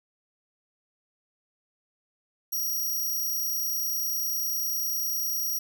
5% pulse tone, 5710 Hz, F8, 37 cents sharp, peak -21 dBFS, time 2.52-5.59 s, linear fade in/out 10 ms, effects none

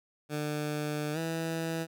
15% pulse tone with pitch glide, 150 to 163.58 Hz, D3 to E3, +37 to -13 cents, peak -25 dBFS, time 0.29-1.87 s, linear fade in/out 50 ms, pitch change +150 cents, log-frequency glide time 1.13-1.18 s, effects none

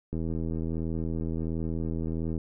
click train, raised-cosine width 3 ms, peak -20 dBFS, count 184, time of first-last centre 0.13-2.378 s, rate 81.4 Hz, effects none

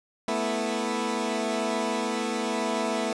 15% pulse chord, A suspended second, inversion none, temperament equal, 220 / 246.9 / 329.6 Hz, A3 / B3 / E4, 0 / 0 / 0 cents, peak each -23 / -24 / -26 dBFS, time 0.28-3.13 s, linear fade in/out 2 ms, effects resampled to 22050 Hz

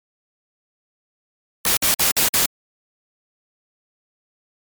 white noise bursts, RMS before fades -17 dBFS, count 5, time 1.65-2.458 s, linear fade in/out 2 ms, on 120 ms, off 52 ms, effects MP3 96 kbps

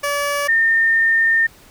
15% pulse / sine tone pair in turn, 574 / 1816 Hz, D5 / A#6, -40 / -46 cents, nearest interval octave + minor sixth, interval 1994 cents, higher second, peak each -12 / -12 dBFS, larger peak neither, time 0.03-0.48 / 0.48-1.47 s, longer second, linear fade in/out 10 ms, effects pink hiss -47 dBFS RMS until 1.7 s

